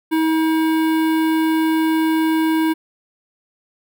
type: tone with notch filter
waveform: square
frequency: 319.5 Hz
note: D#4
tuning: 46 cents sharp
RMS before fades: -17 dBFS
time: 0.11-2.74 s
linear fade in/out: 20 ms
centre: 6300 Hz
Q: 0.55
effects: none